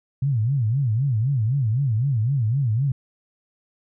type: tone with vibrato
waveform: sine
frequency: 123.47 Hz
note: B2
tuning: in tune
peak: -18 dBFS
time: 0.22-2.92 s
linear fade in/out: 5 ms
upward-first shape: sine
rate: 3.9 Hz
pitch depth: 260 cents each way
effects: none